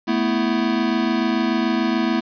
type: chord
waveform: square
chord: A suspended second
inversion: none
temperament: equal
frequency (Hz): 220 / 246.9 / 329.6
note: A3 / B3 / E4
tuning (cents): 0 / 0 / 0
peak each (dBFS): -23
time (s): 0.07-2.21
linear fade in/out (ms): 20
effects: resampled to 11025 Hz + 7-bit